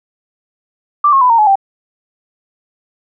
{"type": "tone with pitch steps", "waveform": "sine", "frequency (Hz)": [1174.7, 1083.4, 999.3, 921.7, 850.1, 784], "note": ["D6", "C#6", "B5", "A#5", "G#5", "G5"], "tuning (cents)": [0, -40, 20, -20, 40, 0], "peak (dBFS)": -6, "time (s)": [1.04, 1.556], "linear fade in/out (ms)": 5, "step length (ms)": 86, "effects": []}